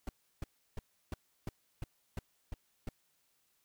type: noise bursts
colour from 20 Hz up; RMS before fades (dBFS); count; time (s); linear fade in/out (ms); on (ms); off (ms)
brown; -38; 9; 0.07-2.89; 2; 20; 330
effects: white hiss -75 dBFS RMS until 3.64 s